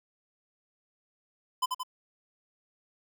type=tone with echo; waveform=square; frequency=1016 Hz; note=B5; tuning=49 cents sharp; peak=-25 dBFS; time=1.62-1.66 s; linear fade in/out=10 ms; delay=87 ms; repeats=2; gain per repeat=-4 dB; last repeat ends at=1.834 s; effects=none